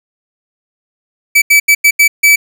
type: tone bursts at uneven times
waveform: 45% pulse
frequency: 2301 Hz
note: D7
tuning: 36 cents flat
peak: -4 dBFS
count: 6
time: 1.35-1.42 / 1.5-1.6 / 1.68-1.75 / 1.84-1.91 / 1.99-2.08 / 2.23-2.36 s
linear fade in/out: 10 ms
effects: none